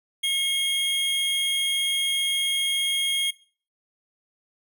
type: tone pair together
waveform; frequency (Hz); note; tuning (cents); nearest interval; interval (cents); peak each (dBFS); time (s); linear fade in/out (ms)
square; 2170 / 3251; C#7 / G#7; -37 / -38; perfect fifth; 699; -31 / -23; 0.23-3.31; 10
effects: noise-tail reverb RT60 0.4 s tail -19 dB re dry

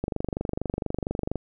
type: click train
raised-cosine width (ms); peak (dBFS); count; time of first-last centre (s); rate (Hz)
2; -14; 33; 0.04-1.357; 24.3
effects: none

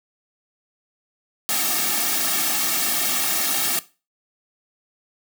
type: noise with comb filter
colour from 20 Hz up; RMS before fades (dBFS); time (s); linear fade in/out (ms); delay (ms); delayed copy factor
white; -22; 1.49-3.79; 0; 2; -0.95
effects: noise-tail reverb RT60 0.3 s tail -17 dB re dry + high-pass 200 Hz 12 dB/octave

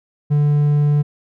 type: tone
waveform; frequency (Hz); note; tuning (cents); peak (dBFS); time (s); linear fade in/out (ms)
triangle; 146.83; D3; 0; -10; 0.3-1.03; 20
effects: none

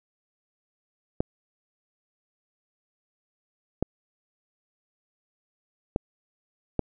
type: clicks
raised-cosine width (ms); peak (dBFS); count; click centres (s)
2; -10; 4; 1.205 / 3.826 / 5.961 / 6.793
effects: none

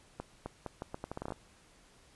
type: accelerating click train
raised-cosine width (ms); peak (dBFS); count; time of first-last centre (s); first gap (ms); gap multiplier
1; -24; 13; 0.2-1.322; 260; 0.78
effects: pink hiss -62 dBFS RMS until 2.15 s + resampled to 24000 Hz

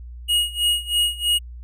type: tone with tremolo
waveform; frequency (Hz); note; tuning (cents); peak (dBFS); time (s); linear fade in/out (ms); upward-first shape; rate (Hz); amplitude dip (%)
square; 2882; F#7; -46; -16; 0.28-1.39; 20; sine; 3.1; 90
effects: added 60 Hz sine -34 dBFS peak until 1.63 s

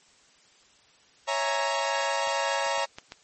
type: chord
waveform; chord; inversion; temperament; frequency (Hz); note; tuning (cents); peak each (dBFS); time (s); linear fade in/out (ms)
sawtooth; A# half-diminished seventh; first; equal; 554.4 / 659.3 / 830.6 / 932.3; C#5 / E5 / G#5 / A#5; 0 / 0 / 0 / 0; -26 / -29 / -30 / -25; 1.27-2.86; 20
type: clicks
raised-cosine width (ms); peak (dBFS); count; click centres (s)
0.2; -21; 5; 2.274 / 2.665 / 2.779 / 2.985 / 3.121
effects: white hiss -59 dBFS RMS until 3.23 s + MP3 32 kbps

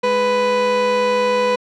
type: tone pair together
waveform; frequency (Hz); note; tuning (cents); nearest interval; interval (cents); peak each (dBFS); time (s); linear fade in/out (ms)
30% pulse; 208.5 / 496; G#3 / B4; +7 / +7; octave + minor third; 1500; -24 / -12; 0.03-1.56; 10
effects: low-pass 4000 Hz 12 dB/octave

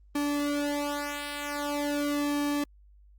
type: tone with flanger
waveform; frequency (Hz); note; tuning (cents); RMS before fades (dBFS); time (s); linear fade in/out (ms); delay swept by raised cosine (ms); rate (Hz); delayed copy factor
sawtooth; 289.9; D4; -22; -30; 0.15-2.64; 5; 2 to 3.3; 0.44; -1
effects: added 50 Hz sine -53 dBFS peak until 3.18 s + Opus 32 kbps

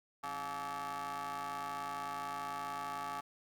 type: ring-modulated tone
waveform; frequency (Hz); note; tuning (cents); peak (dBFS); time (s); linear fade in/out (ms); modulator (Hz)
30% pulse; 146.83; D3; 0; -33; 0.23-3.21; 10; 1000
effects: 12-bit

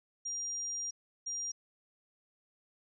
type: tone bursts at uneven times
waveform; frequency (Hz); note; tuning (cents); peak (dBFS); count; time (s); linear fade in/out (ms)
sine; 5700; F8; +34; -35; 2; 0.25-0.91 / 1.26-1.52; 10
effects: none

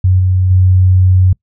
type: tone with level steps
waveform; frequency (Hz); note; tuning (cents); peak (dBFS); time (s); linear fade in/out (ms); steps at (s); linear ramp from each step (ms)
sine; 92.5; F#2; 0; -6 / -8 / -5; 0.04-1.33; 5; 0.19 / 0.5; 10
effects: noise-tail reverb RT60 0.1 s tail -24 dB re dry

